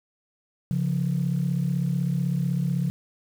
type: tone pair together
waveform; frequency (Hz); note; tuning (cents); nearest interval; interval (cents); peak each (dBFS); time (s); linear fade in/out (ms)
sine; 138.59 / 174.55; C#3 / F3; 0 / -1; major third; 399; -24 / -24; 0.71-2.9; 0
effects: tanh soft clip ceiling -16 dBFS + 8-bit